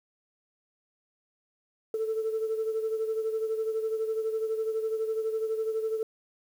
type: beating tone pair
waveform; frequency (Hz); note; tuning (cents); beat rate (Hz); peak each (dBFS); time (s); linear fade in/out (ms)
sine; 440 / 452; A4 / A4; 0 / +47; 12; -27 / -34; 1.94-6.03; 2
effects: tanh soft clip ceiling -22 dBFS + 9-bit